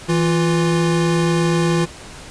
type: tone pair together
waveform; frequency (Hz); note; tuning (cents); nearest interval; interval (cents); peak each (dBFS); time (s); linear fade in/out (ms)
square; 164.85 / 349.3; E3 / F4; 0 / 0; octave + minor second; 1300; -17 / -20; 0.08-1.86; 20
effects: pink hiss -37 dBFS RMS until 2.3 s + resampled to 22050 Hz